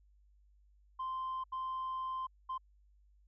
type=tone bursts at uneven times; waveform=sine; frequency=1042 Hz; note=C6; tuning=7 cents flat; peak=-34 dBFS; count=3; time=0.99-1.44 / 1.52-2.27 / 2.49-2.58 s; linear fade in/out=10 ms; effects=tanh soft clip ceiling -34 dBFS + added 50 Hz sine -63 dBFS peak until 3.27 s